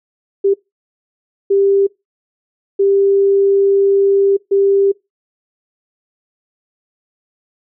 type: tone bursts at uneven times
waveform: sine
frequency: 395.3 Hz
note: G4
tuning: 15 cents sharp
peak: -9 dBFS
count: 4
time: 0.44-0.54 / 1.5-1.87 / 2.79-4.37 / 4.51-4.92 s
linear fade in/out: 10 ms
effects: noise-tail reverb RT60 0.2 s tail -23 dB re dry

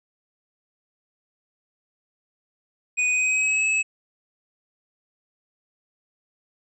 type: tone with pitch glide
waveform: square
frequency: 2483 to 2587 Hz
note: D#7 to E7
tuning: -4 to -33 cents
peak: -20 dBFS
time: 2.97-3.83 s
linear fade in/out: 20 ms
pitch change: +71 cents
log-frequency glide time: 3.08-3.65 s
effects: resampled to 22050 Hz

